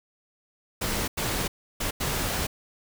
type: noise bursts at uneven times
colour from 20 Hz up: pink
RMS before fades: -28 dBFS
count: 4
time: 0.81-1.08 / 1.17-1.48 / 1.8-1.91 / 2-2.47 s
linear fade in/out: 10 ms
effects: none